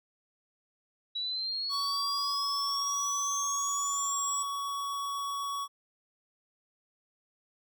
sine exponential sweep, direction up, 3892 to 7902 Hz, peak -31 dBFS, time 1.15-4.43 s, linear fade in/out 10 ms
square tone, 1123 Hz, C#6, 22 cents sharp, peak -33 dBFS, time 1.69-5.68 s, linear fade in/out 50 ms
effects none

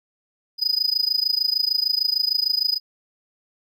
triangle tone with amplitude modulation, 4978 Hz, D#8, in tune, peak -14 dBFS, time 0.58-2.8 s, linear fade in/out 50 ms, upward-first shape sine, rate 26.6 Hz, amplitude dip 95%, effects none

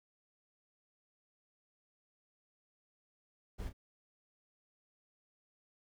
brown noise with echo, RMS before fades -41 dBFS, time 3.58-3.7 s, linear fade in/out 20 ms, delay 31 ms, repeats 1, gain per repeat -9 dB, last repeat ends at 3.731 s, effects none

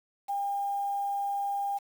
sine tone with quantisation, 802 Hz, G5, 39 cents sharp, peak -28 dBFS, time 0.28-1.79 s, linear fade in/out 20 ms, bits 8, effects none

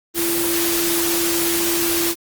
sine tone in noise, 339.4 Hz, F4, 49 cents flat, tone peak -21 dBFS, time 0.14-2.15 s, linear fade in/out 50 ms, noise white, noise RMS -21 dBFS, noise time 0.14-2.15 s, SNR -3 dB, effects Opus 24 kbps

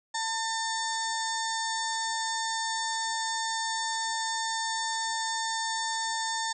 harmonic tone with a mistuned harmonic, 899 Hz, A5, 37 cents sharp, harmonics 1 / 2 / 4 / 5 / 6 / 7 / 8 / 9, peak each -32 / -35 / -38 / -39 / -40 / -40 / -41 / -42 dBFS, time 0.14-6.53 s, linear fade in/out 10 ms, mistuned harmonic 7, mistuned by +87 cents, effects none

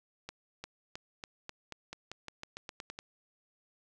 accelerating click train, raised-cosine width 0.2 ms, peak -24 dBFS, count 15, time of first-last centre 0.29-2.989 s, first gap 350 ms, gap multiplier 0.9, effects none

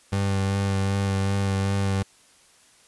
30% pulse tone with vibrato, 98 Hz, G2, in tune, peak -19 dBFS, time 0.12-2.03 s, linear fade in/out 10 ms, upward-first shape sine, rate 2.6 Hz, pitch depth 19 cents each way, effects white hiss -56 dBFS RMS until 2.87 s + resampled to 24000 Hz

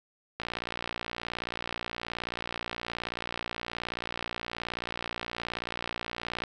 click train, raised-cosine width 0.3 ms, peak -17 dBFS, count 356, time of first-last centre 0.4-6.437 s, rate 58.8 Hz, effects none

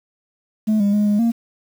sine tone with pitch steps, 215.7 / 202.3 / 208.3 / 206.8 / 232 Hz, A3 / G#3 / G#3 / G#3 / A#3, -34 / -45 / +5 / -7 / -8 cents, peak -11 dBFS, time 0.67-1.32 s, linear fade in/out 20 ms, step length 130 ms, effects tanh soft clip ceiling -13 dBFS + 7-bit

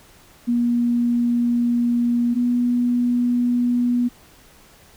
sine tone pair in turn, 239.1 / 243.3 Hz, A#3 / B3, +44 / -26 cents, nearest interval unison, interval 30 cents, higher second, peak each -16 dBFS, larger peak neither, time 0.47-2.35 / 2.35-4.09 s, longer first, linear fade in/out 20 ms, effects pink hiss -50 dBFS RMS until 4.96 s

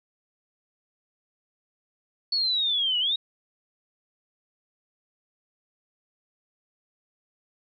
sine linear two-way sweep, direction down then up, 4451 to 2872 to 3839 Hz, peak -22 dBFS, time 2.32-3.16 s, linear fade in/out 5 ms, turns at 2.99 s, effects none

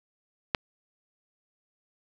click, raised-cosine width 0.3 ms, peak -7 dBFS, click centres 0.548 s, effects none

